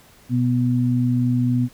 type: tone pair together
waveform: sine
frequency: 123.36 / 246.9 Hz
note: B2 / B3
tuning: -2 / 0 cents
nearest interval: octave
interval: 1202 cents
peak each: -19 dBFS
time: 0.29-1.69 s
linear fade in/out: 50 ms
effects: pink hiss -51 dBFS RMS until 1.73 s